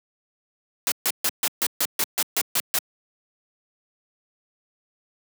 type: noise bursts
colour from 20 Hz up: white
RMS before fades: -22 dBFS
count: 11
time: 0.87-2.787 s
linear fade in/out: 0 ms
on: 47 ms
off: 140 ms
effects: high-pass 200 Hz 12 dB/octave